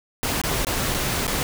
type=noise with dropouts; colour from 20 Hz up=pink; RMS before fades=-24 dBFS; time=0.23-1.43 s; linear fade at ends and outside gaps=0 ms; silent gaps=0.415-0.437 / 0.648-0.669 / 0.942-0.946 / 1.268-1.278 s; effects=none

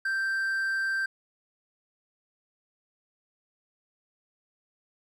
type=tone with amplitude modulation; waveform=triangle; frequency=1568 Hz; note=G6; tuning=in tune; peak=-23 dBFS; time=0.05-1.06 s; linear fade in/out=5 ms; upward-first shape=sine; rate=205 Hz; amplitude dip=25%; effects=none

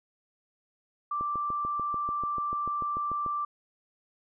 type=tone; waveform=sine; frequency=1174.7 Hz; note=D6; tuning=in tune; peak=-28 dBFS; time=1.11-3.45 s; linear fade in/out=5 ms
type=click train; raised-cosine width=2 ms; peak=-27 dBFS; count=15; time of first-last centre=1.21-3.263 s; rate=6.82 Hz
effects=none

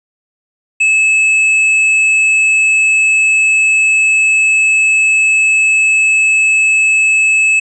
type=tone with tanh clipping; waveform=triangle; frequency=2600 Hz; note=E7; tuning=24 cents flat; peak=-9 dBFS; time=0.8-7.6 s; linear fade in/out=10 ms; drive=11 dB; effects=resampled to 22050 Hz

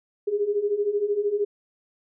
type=beating tone pair; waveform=sine; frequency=401.5 / 414.5 Hz; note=G4 / G#4; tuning=+41 / -3 cents; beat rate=13 Hz; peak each=-27 / -23 dBFS; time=0.27-1.45 s; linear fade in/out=10 ms; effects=none

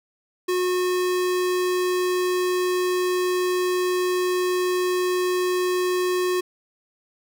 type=tone; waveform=square; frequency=363.2 Hz; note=F#4; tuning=32 cents flat; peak=-21 dBFS; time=0.48-6.41 s; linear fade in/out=10 ms; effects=none

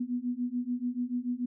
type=beating tone pair; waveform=sine; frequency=241.9 / 248.8 Hz; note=B3 / B3; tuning=-36 / +13 cents; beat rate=6.9 Hz; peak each=-33 / -32 dBFS; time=0-1.46 s; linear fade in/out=10 ms; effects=none

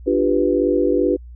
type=chord; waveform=sine; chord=G dominant seventh; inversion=second; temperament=equal; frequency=293.7 / 349.2 / 392 / 493.9 Hz; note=D4 / F4 / G4 / B4; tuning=0 / 0 / 0 / 0 cents; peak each=-20 dBFS; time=0.06-1.17 s; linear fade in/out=20 ms; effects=added 60 Hz sine -35 dBFS peak until 1.35 s

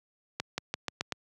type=accelerating click train; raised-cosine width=0.2 ms; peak=-13 dBFS; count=6; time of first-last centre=0.4-1.123 s; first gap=180 ms; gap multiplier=0.89; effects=high-pass 100 Hz 12 dB/octave

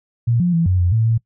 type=tone with pitch steps; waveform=sine; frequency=117.8 / 176.4 / 166.5 / 91.8 / 88.4 / 112.2 / 113.6 Hz; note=A#2 / F3 / E3 / F#2 / F2 / A2 / A#2; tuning=+19 / +18 / +18 / -13 / +22 / +34 / -44 cents; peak=-13 dBFS; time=0.27-1.18 s; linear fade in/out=10 ms; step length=130 ms; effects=noise-tail reverb RT60 0.1 s tail -22 dB re dry

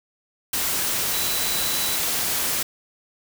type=tone in noise; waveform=sine; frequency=3960 Hz; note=B7; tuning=4 cents sharp; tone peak=-30 dBFS; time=1.13-1.96 s; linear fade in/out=5 ms; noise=white; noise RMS=-24 dBFS; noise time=0.53-2.63 s; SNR=-9 dB; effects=none

